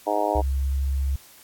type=harmonic tone; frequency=104 Hz; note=G#2; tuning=3 cents sharp; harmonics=3 / 4 / 5 / 6 / 7 / 8 / 9; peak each=-30 / -30 / -30 / -26 / -27 / -29 / -29 dBFS; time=0.06-0.42 s; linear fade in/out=20 ms
type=tone with pitch glide; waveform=sine; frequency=67.7 to 68.17 Hz; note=C#2 to C#2; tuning=-40 to -28 cents; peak=-21 dBFS; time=0.35-1.16 s; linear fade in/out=5 ms; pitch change=+12 cents; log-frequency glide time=0.63-0.76 s
effects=white hiss -50 dBFS RMS until 1.43 s + AAC 64 kbps